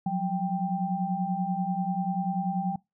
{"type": "tone cluster", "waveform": "sine", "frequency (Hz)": [177.5, 187.8, 787], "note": ["F3", "F#3", "G5"], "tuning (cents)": [28, 26, 7], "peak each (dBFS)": -30, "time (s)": [0.06, 2.76], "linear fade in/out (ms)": 5, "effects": ["noise-tail reverb RT60 0.2 s tail -22 dB re dry"]}